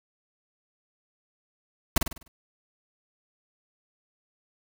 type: noise with echo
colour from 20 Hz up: pink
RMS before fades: -19 dBFS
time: 1.96-1.98 s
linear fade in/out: 5 ms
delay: 50 ms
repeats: 6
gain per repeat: -6 dB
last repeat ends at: 2.28 s
effects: none